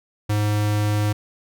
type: tone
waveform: square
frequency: 104.8 Hz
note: G#2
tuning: 16 cents sharp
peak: -19 dBFS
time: 0.29-1.13 s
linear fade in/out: 10 ms
effects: none